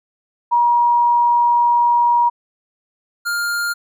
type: tone pair in turn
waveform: sine / square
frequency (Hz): 954 / 1405.2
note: A#5 / F6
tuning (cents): +40 / +10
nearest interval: perfect fifth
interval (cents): 670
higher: second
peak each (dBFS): -11 / -19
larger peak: first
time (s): 0.51-2.3 / 3.25-3.74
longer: first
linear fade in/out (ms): 20
effects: none